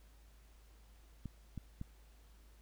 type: clicks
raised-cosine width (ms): 5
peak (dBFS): -30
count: 3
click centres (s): 1.257 / 1.577 / 1.814
effects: added 53 Hz sine -59 dBFS peak until 2.61 s + pink hiss -69 dBFS RMS until 2.61 s